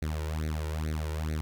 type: tone with flanger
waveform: sawtooth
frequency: 77.78 Hz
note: D#2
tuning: in tune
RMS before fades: -32 dBFS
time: 0.02-1.41 s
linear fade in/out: 0 ms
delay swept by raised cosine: 0.48 to 2.18 ms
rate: 2.3 Hz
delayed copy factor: +1
effects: none